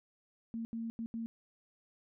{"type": "tone bursts at uneven times", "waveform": "sine", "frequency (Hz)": 228.3, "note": "A#3", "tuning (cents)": -36, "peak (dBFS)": -36, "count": 4, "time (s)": [[0.54, 0.65], [0.73, 0.9], [0.99, 1.06], [1.14, 1.26]], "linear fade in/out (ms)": 0, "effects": []}